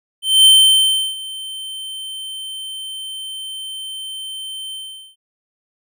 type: tone with ADSR envelope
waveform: square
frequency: 3100 Hz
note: G7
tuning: 20 cents flat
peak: -6 dBFS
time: 0.22-5.16 s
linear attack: 230 ms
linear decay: 700 ms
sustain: -21 dB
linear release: 430 ms
effects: none